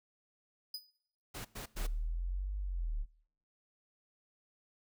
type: tone with exponential decay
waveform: 45% pulse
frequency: 4978 Hz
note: D#8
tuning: in tune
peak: -35 dBFS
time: 0.74-0.87 s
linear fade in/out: 5 ms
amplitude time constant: 28 ms
type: noise bursts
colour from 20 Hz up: pink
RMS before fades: -44 dBFS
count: 3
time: 1.34-1.87 s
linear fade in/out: 10 ms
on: 110 ms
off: 100 ms
type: linear two-way sweep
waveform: sine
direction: up then down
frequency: 34.2 to 50.2 to 34.2 Hz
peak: -33 dBFS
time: 1.75-3.06 s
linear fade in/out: 50 ms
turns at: 2.57 s
effects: noise-tail reverb RT60 0.7 s tail -20 dB re dry